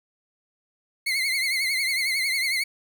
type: tone with vibrato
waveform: 30% pulse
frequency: 2130 Hz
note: C7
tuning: 30 cents sharp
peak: -20 dBFS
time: 1.06-2.64 s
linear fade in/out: 10 ms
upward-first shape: triangle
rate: 11 Hz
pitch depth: 98 cents each way
effects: none